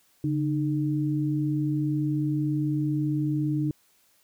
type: tone pair together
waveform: sine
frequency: 142.8 / 304.8 Hz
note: D3 / D#4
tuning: -48 / -36 cents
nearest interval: octave + minor second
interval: 1312 cents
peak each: -26 dBFS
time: 0.24-3.71 s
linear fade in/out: 2 ms
effects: white hiss -64 dBFS RMS until 4.23 s